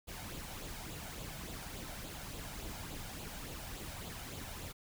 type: noise with flanger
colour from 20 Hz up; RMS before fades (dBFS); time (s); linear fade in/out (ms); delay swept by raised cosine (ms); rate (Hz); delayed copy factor
pink; -45; 0.07-4.73; 20; 0.26 to 1.36; 3.5; +0.5
effects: none